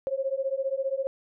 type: beating tone pair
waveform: sine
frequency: 531 / 546 Hz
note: C5 / C#5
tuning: +25 / -26 cents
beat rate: 15 Hz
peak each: -29 dBFS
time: 0.07-1.07 s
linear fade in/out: 0 ms
effects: none